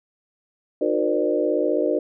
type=tone cluster; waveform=sine; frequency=306.9 / 362.1 / 463.8 / 520 / 598 Hz; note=D#4 / F#4 / A#4 / C5 / D5; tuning=-24 / -37 / -9 / -11 / +31 cents; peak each=-25 dBFS; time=0.81-1.99 s; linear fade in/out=5 ms; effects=none